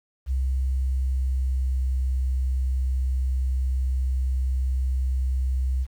sine tone with pitch glide, 65.41 to 64.7 Hz, C2 to C2, 0 to -19 cents, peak -21 dBFS, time 0.26-5.87 s, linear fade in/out 50 ms, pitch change -19 cents, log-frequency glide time 0.72-1.84 s, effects 9-bit

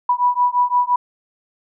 sine beating tone pair, 979 / 984.8 Hz, B5 / B5, -15 / -5 cents, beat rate 5.8 Hz, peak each -17 dBFS, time 0.09-0.96 s, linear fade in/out 5 ms, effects none

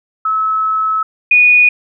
sine tone pair in turn, 1296 / 2465 Hz, E6 / D#7, -30 / -17 cents, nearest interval major seventh, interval 1113 cents, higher second, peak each -12 / -5 dBFS, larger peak second, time 0.25-1.03 / 1.31-1.69 s, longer first, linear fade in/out 5 ms, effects none

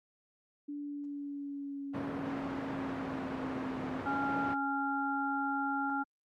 sine tone with pitch glide, 289.9 to 259.8 Hz, D4 to C4, -22 to -12 cents, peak -37 dBFS, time 0.68-4.02 s, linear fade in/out 10 ms, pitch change -190 cents, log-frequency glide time 0.79-3.87 s
pink low-pass noise, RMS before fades -38 dBFS, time 1.93-4.55 s, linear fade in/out 20 ms, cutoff 1400 Hz, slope 12 dB/octave
harmonic tone, 277.2 Hz, C#4, in tune, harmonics 1 / 3 / 5, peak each -35 / -35 / -35 dBFS, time 4.05-6.04 s, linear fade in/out 20 ms
effects high-pass 150 Hz 12 dB/octave + Opus 48 kbps

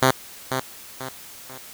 5% pulse tone with echo, 130.81 Hz, C3, in tune, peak -3 dBFS, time 0.02-0.11 s, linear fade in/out 5 ms, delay 490 ms, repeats 3, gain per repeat -8 dB, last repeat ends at 1.58 s, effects white hiss -42 dBFS RMS until 1.73 s

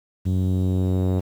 sawtooth tone with low-pass filter sweep, 92.8 Hz, F#2, 6 cents sharp, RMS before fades -21 dBFS, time 0.25-1.21 s, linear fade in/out 20 ms, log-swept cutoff 220 to 560 Hz, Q 0.97, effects 8-bit

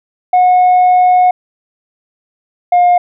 sine tone pair in turn, 728 / 711.4 Hz, F#5 / F5, -28 / +32 cents, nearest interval unison, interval 40 cents, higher first, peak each -3 dBFS, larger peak neither, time 0.33-1.31 / 2.72-2.98 s, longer first, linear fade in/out 5 ms, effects tanh soft clip ceiling -4 dBFS

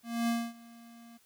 square tone with ADSR envelope, 233.1 Hz, A#3, in tune, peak -27 dBFS, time 0.03-1.18 s, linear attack 250 ms, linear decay 250 ms, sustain -24 dB, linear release 15 ms, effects white hiss -66 dBFS RMS until 1.25 s

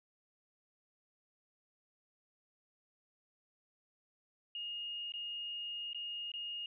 sine tone with dropouts, 2851 Hz, F7, 35 cents sharp, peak -39 dBFS, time 4.55-6.66 s, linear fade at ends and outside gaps 2 ms, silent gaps 5.121-5.138 / 5.932-5.946 / 6.318-6.338 s, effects none

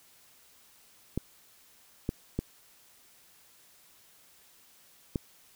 clicks, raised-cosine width 3 ms, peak -16 dBFS, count 4, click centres 1.176 / 2.091 / 2.39 / 5.158 s, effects white hiss -60 dBFS RMS until 5.55 s

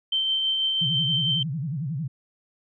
sine tone with tremolo, 3113 Hz, G7, 13 cents flat, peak -20 dBFS, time 0.12-1.43 s, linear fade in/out 5 ms, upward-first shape triangle, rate 6.1 Hz, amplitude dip 30%
sine tone with vibrato, 147.9 Hz, D3, 13 cents sharp, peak -26 dBFS, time 0.81-2.08 s, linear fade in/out 10 ms, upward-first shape sine, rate 11 Hz, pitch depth 250 cents each way
effects none

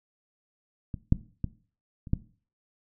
clicks, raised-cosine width 5 ms, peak -21 / -7 / -16 / -29 / -11 dBFS, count 5, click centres 0.942 / 1.124 / 1.443 / 2.072 / 2.134 s, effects noise-tail reverb RT60 0.4 s tail -17 dB re dry

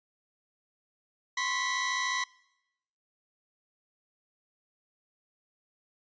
sawtooth tone cluster, 1027 / 1087 / 1960 Hz, C6 / C#6 / B6, -33 / -34 / -14 cents, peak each -30 / -33 / -27 dBFS, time 1.37-2.24 s, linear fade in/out 5 ms, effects noise-tail reverb RT60 0.9 s tail -23 dB re dry + resampled to 16000 Hz

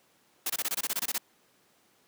white noise bursts, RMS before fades -30 dBFS, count 12, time 0.46-1.181 s, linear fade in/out 5 ms, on 39 ms, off 23 ms, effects pink hiss -65 dBFS RMS until 2.07 s + high-pass 200 Hz 12 dB/octave

